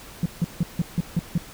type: tone bursts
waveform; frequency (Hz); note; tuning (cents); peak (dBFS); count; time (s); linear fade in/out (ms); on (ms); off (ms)
sine; 170; F3; -46; -16; 7; 0.23-1.379; 2; 27; 160
effects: tanh soft clip ceiling -15 dBFS + pink hiss -43 dBFS RMS until 1.53 s